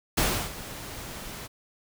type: noise with ADSR envelope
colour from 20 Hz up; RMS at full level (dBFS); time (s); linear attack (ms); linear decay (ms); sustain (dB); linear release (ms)
pink; -23; 0.17-1.48; 10; 320; -16; 25
effects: none